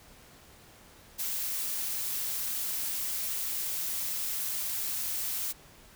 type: noise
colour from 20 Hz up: blue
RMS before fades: -33 dBFS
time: 1.18-5.53 s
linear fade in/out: 20 ms
effects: pink hiss -55 dBFS RMS until 5.95 s